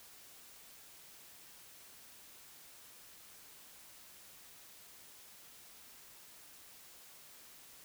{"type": "silence", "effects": ["white hiss -57 dBFS RMS until 7.84 s"]}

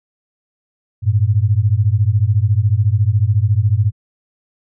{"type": "beating tone pair", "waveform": "sine", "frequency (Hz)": [97.7, 111.7], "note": ["G2", "A2"], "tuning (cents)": [-5, 27], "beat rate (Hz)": 14, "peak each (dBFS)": -14, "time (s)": [1.02, 3.92], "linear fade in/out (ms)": 50, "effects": []}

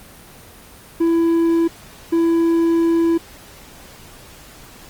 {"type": "tone bursts at uneven times", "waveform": "triangle", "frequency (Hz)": 333, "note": "E4", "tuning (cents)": 18, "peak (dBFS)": -11, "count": 2, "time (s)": [[1, 1.68], [2.12, 3.18]], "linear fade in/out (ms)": 10, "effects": ["pink hiss -42 dBFS RMS until 4.89 s", "Opus 24 kbps"]}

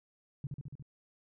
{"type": "tone with echo", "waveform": "sine", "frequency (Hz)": 139.9, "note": "C#3", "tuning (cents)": 16, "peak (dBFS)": -34, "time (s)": [0.44, 0.47], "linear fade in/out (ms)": 2, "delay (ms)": 71, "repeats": 5, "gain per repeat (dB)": -2, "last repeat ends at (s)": 0.825, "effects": []}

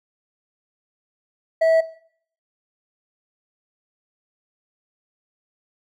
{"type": "tone with hard clipping", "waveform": "sine", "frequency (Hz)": 650, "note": "E5", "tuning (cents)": -24, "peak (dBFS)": -15, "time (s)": [1.61, 1.81], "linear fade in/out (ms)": 10, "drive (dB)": 4, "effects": ["noise-tail reverb RT60 0.6 s tail -18 dB re dry"]}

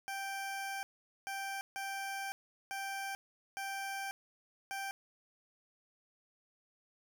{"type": "tone bursts at uneven times", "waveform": "20% pulse", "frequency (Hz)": 784, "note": "G5", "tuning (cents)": 0, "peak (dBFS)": -33, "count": 6, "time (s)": [[0.08, 0.83], [1.27, 1.61], [1.76, 2.32], [2.71, 3.15], [3.57, 4.11], [4.71, 4.91]], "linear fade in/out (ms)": 0, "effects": []}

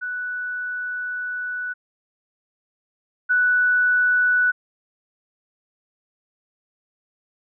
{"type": "tone pair in turn", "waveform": "sine", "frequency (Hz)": [1482, 1482], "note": ["F#6", "F#6"], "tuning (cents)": [2, 2], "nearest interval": "unison", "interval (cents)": 0, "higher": "neither", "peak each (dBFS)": [-25, -15], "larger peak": "second", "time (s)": [[0.01, 1.74], [3.29, 4.52]], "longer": "first", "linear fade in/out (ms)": 20, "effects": []}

